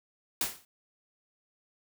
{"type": "noise with exponential decay", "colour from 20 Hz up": "white", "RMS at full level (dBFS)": -26, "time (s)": [0.41, 0.65], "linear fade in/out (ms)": 2, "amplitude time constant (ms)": 51, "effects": []}